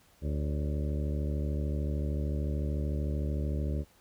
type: harmonic tone with a mistuned harmonic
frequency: 73.42 Hz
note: D2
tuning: in tune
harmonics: 1 / 2 / 3 / 4 / 5 / 6 / 7 / 8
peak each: -30 / -36 / -40 / -42 / -44 / -46 / -47 / -48 dBFS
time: 0.21-3.85 s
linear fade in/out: 50 ms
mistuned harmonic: 7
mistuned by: +87 cents
effects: pink hiss -63 dBFS RMS until 4 s